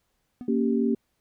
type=tone with exponential decay; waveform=triangle; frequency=246.9 Hz; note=B3; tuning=in tune; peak=-29 dBFS; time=0.41-0.55 s; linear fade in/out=0 ms; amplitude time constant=29 ms
type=chord; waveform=sine; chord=G diminished; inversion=first; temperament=equal; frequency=233.1 / 277.2 / 392 Hz; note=Bb3 / Db4 / G4; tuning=0 / 0 / 0 cents; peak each=-23 / -27 / -27 dBFS; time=0.48-0.95 s; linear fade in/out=5 ms
effects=pink hiss -74 dBFS RMS until 1.2 s